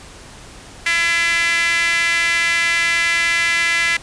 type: tone with high-pass filter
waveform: sawtooth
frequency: 336.9 Hz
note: E4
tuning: 38 cents sharp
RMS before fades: -17 dBFS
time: 0.86-3.97 s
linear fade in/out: 5 ms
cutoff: 2000 Hz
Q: 4.2
effects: pink hiss -39 dBFS RMS until 4.02 s + resampled to 22050 Hz